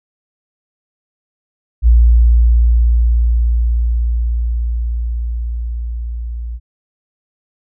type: tone with level ramp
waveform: sine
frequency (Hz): 58.27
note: A#1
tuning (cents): 0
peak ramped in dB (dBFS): -4 to -21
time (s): 1.82-6.6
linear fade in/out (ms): 50
effects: none